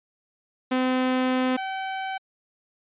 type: tone pair in turn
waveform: sawtooth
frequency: 256.4 / 766.9 Hz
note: C4 / G5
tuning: -35 / -38 cents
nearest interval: octave + perfect fifth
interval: 1897 cents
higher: second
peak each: -17 / -24 dBFS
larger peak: first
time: 0.71-1.57 / 1.57-2.18 s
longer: first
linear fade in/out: 10 ms
effects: resampled to 8000 Hz